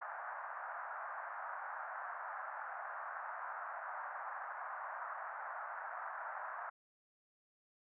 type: band-pass noise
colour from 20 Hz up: white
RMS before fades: -45 dBFS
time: 0.01-6.7 s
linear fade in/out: 10 ms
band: 660 to 1600 Hz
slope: 48 dB/octave
effects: none